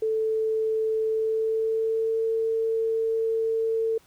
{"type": "tone with pitch glide", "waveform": "sine", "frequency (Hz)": [440, 449], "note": ["A4", "A4"], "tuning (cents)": [0, 35], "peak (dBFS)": -22, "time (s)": [0.02, 3.98], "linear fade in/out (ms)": 5, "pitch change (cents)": 35, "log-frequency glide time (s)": [1.07, 2.24], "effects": ["pink hiss -59 dBFS RMS until 4.06 s"]}